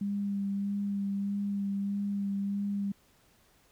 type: tone with vibrato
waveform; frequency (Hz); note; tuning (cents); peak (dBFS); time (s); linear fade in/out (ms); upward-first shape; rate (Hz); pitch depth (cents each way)
sine; 200.1; G3; +36; -29; 0.01-2.92; 5; sine; 1.6; 16
effects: pink hiss -65 dBFS RMS until 3.71 s